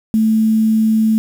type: tone with quantisation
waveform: sine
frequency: 220 Hz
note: A3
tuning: in tune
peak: -10 dBFS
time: 0.14-1.18 s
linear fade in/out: 0 ms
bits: 6
effects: none